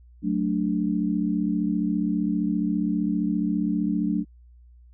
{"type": "chord", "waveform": "sine", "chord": "D major", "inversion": "first", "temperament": "equal", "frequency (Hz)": [185, 220, 293.7], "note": ["F#3", "A3", "D4"], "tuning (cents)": [0, 0, 0], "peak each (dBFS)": -26, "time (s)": [0.22, 4.25], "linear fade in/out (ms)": 50, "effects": ["added 60 Hz sine -48 dBFS peak until 4.93 s"]}